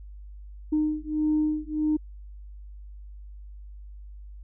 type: beating tone pair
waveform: sine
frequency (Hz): 305.3 / 306.9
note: D#4 / D#4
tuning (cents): -33 / -24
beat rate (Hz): 1.6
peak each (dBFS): -25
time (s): 0.72-1.97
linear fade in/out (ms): 10
effects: tanh soft clip ceiling -16 dBFS + added 50 Hz sine -40 dBFS peak until 4.43 s